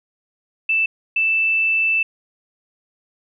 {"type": "tone bursts at uneven times", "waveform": "sine", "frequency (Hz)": 2647, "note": "E7", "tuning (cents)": 7, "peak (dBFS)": -15, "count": 2, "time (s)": [[0.69, 0.86], [1.16, 2.03]], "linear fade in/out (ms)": 5, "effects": []}